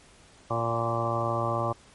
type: harmonic tone with a mistuned harmonic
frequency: 115.9 Hz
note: A#2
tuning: 10 cents flat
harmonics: 1 / 2 / 3 / 4 / 5 / 6 / 7 / 8 / 9 / 10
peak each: -31 / -39 / -35 / -40 / -31 / -36 / -35 / -40 / -34 / -32 dBFS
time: 0.5-1.73 s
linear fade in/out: 10 ms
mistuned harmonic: 6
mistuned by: +16 cents
effects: pink hiss -55 dBFS RMS until 1.94 s + MP3 48 kbps